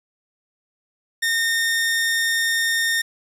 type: tone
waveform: sawtooth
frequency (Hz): 1830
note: A#6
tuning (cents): -32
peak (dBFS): -15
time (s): 1.22-3.02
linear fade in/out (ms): 10
effects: resampled to 32000 Hz + 8-bit